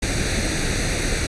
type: noise with comb filter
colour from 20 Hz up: pink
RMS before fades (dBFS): -22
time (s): 0.02-1.27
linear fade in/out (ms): 10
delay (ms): 0.48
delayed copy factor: +0.7
effects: resampled to 22050 Hz